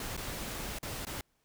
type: noise with dropouts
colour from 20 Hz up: pink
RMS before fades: -39 dBFS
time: 0-1.21 s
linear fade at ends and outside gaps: 2 ms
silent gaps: 0.167-0.175 / 0.787-0.829 / 1.051-1.068 s
effects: pink hiss -75 dBFS RMS until 1.44 s